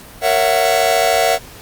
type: chord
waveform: 45% pulse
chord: F# dominant seventh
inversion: first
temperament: just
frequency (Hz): 462.5 / 555 / 666 / 740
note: A#4 / C#5 / E5 / F#5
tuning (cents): -14 / +2 / +18 / 0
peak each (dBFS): -21 / -20 / -16 / -17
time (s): 0.21-1.39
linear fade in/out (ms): 50
effects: pink hiss -38 dBFS RMS until 1.61 s + Opus 48 kbps